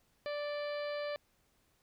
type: harmonic tone with a mistuned harmonic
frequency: 586 Hz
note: D5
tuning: 4 cents flat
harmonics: 1 / 2 / 3 / 4 / 5 / 6 / 7 / 8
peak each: -36 / -47 / -47 / -50 / -54 / -57 / -53 / -55 dBFS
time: 0.26-1.16 s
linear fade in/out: 0 ms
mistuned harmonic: 5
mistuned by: +21 cents
effects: pink hiss -73 dBFS RMS until 1.82 s